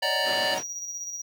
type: harmonic tone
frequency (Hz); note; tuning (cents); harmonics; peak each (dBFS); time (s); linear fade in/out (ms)
587.3; D5; 0; 1 / 3 / 5 / 7 / 8; -34 / -29 / -30 / -35 / -32; 0.02-0.55; 10
type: chord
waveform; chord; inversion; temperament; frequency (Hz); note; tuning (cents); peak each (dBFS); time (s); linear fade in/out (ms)
square; D# minor seventh; third; just; 560 / 622.3 / 746.7 / 933.4; C#5 / D#5 / F#5 / A#5; +18 / 0 / +16 / +2; -34; 0.02-0.59; 10
type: band-pass noise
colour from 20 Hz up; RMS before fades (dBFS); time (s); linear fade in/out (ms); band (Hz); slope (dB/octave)
pink; -37; 0.23-0.64; 50; 200 to 5600; 12
type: tone with tremolo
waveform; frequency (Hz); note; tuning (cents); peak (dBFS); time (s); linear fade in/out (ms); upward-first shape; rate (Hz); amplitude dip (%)
triangle; 5760; F#8; -47; -30; 0.57-1.22; 10; square; 16; 35
effects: none